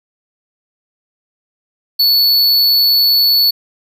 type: tone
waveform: square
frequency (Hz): 4435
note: C#8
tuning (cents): 0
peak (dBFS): -9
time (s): 1.99-3.51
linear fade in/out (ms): 10
effects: none